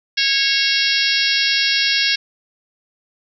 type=harmonic tone; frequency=549 Hz; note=C#5; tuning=17 cents flat; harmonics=3 / 4 / 5 / 6 / 7 / 8 / 9 / 10; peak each=-23 / -23 / -23 / -23 / -23 / -23 / -23 / -23 dBFS; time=0.17-2.16 s; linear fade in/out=10 ms; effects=none